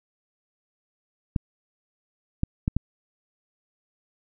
clicks, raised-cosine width 5 ms, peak -10 dBFS, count 4, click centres 1.362 / 2.434 / 2.679 / 2.766 s, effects none

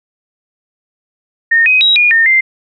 sine tone with pitch steps, 1835 / 2518 / 3840 / 2437 / 1823 / 2088 Hz, A#6 / D#7 / B7 / D#7 / A#6 / C7, -28 / +20 / -49 / -37 / -39 / -4 cents, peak -6 dBFS, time 1.51-2.41 s, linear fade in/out 10 ms, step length 150 ms, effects none

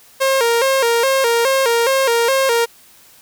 sawtooth tone with vibrato, 500 Hz, B4, 21 cents sharp, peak -9 dBFS, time 0.2-2.66 s, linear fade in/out 20 ms, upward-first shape square, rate 2.4 Hz, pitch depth 120 cents each way, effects white hiss -47 dBFS RMS until 3.21 s

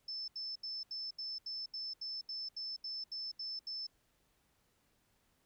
sine tone bursts, 5274 Hz, E8, in tune, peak -39 dBFS, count 14, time 0.08-3.868 s, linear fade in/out 5 ms, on 200 ms, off 76 ms, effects pink hiss -75 dBFS RMS until 5.45 s

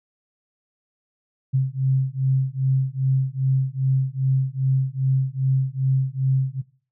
sine beating tone pair, 131.6 / 134.1 Hz, C3 / C3, +10 / +43 cents, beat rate 2.5 Hz, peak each -21 dBFS, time 1.53-6.62 s, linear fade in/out 20 ms, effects noise-tail reverb RT60 0.4 s tail -19 dB re dry

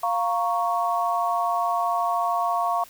sine chord, Bb minor, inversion second, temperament equal, 698.5 / 932.3 / 1108.7 Hz, F5 / Bb5 / Db6, 0 / 0 / 0 cents, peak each -24 / -28 / -25 dBFS, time 0.03-2.84 s, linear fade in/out 5 ms, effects white hiss -48 dBFS RMS until 2.89 s

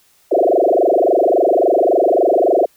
sine tone with frequency modulation, 523.3 Hz, C5, in tune, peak -10 dBFS, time 0.31-2.66 s, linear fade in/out 10 ms, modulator 23.6 Hz, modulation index 7.7, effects white hiss -55 dBFS RMS until 2.76 s

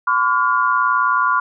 sine tone cluster, 1018 / 1137 / 1415 Hz, C6 / C#6 / F6, -48 / +44 / +22 cents, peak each -18 dBFS, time 0.07-1.4 s, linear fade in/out 5 ms, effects none

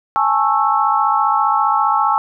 sine chord, A major seventh, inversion third, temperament just, 825 / 880 / 1100 / 1320 Hz, G#5 / A5 / C#6 / E6, -12 / 0 / -14 / +2 cents, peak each -18 dBFS, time 0.16-2.18 s, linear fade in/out 0 ms, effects none

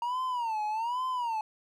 triangle tone with vibrato, 932.3 Hz, A#5, in tune, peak -27 dBFS, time 0.02-1.41 s, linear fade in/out 2 ms, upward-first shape sine, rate 1.2 Hz, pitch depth 170 cents each way, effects none

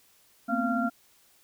sine tone cluster, 226.5 / 244.8 / 261.4 / 690 / 1381 Hz, A#3 / B3 / C4 / F5 / F6, -50 / -15 / -1 / -21 / -20 cents, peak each -31 dBFS, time 0.48-0.9 s, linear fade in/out 20 ms, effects white hiss -62 dBFS RMS until 1.43 s

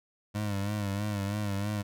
25% pulse tone with vibrato, 102 Hz, G#2, 31 cents flat, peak -26 dBFS, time 0.34-1.83 s, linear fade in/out 20 ms, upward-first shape sine, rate 3.1 Hz, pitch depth 65 cents each way, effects none

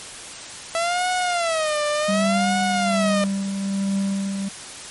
sawtooth tone with vibrato, 659 Hz, E5, 1 cent flat, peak -16 dBFS, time 0.75-3.24 s, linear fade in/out 0 ms, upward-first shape sine, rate 0.67 Hz, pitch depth 180 cents each way
triangle tone with tremolo, 196.2 Hz, G3, 2 cents sharp, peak -17 dBFS, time 2.08-4.49 s, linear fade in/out 10 ms, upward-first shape sine, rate 1.2 Hz, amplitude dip 40%
effects white hiss -36 dBFS RMS until 4.9 s + MP3 48 kbps

